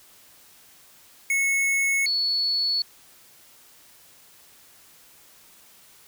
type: tone pair in turn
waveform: square / sine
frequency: 2195 / 4413 Hz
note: C#7 / C#8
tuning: -18 / -9 cents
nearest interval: octave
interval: 1209 cents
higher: second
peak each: -21 dBFS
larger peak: neither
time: 1.3-2.06 / 2.06-2.82 s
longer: neither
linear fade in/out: 2 ms
effects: white hiss -53 dBFS RMS until 6.07 s